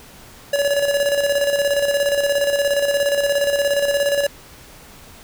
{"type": "tone with tremolo", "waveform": "square", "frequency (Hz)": 568, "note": "C#5", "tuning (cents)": 42, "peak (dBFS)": -15, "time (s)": [0.53, 4.27], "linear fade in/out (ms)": 5, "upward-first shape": "square", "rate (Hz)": 17, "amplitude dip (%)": 50, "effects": ["pink hiss -43 dBFS RMS until 5.23 s"]}